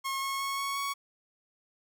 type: tone with pitch steps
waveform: sawtooth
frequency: 1083 / 1091.2 / 1099.4 / 1107.7 / 1116 Hz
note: C#6 / C#6 / C#6 / C#6 / C#6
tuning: -41 / -28 / -15 / -2 / +11 cents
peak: -27 dBFS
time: 0.04-0.94 s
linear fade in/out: 20 ms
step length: 180 ms
effects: none